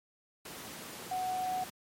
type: tone in noise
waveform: sine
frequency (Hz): 741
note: F#5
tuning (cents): +2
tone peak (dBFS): -31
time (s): 1.11-1.64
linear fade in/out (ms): 5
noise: pink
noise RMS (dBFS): -44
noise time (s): 0.45-1.7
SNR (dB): +10
effects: high-pass 150 Hz 12 dB/octave + MP3 64 kbps